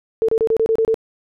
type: tone bursts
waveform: sine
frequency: 447.3 Hz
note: A4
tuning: 28 cents sharp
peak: -13 dBFS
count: 8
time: 0.22-0.943 s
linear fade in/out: 0 ms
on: 65 ms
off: 29 ms
effects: none